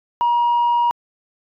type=tone; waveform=sine; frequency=953 Hz; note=A#5; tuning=38 cents sharp; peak=-12 dBFS; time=0.21-0.91 s; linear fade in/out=0 ms; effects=tanh soft clip ceiling -12 dBFS